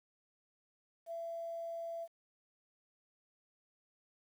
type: tone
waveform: sine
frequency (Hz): 670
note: E5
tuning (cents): +28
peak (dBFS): -39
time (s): 1.06-2.08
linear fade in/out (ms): 50
effects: 11-bit